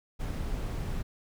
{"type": "noise", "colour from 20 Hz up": "brown", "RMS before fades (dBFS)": -33, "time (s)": [0.19, 1.03], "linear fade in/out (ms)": 20, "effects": []}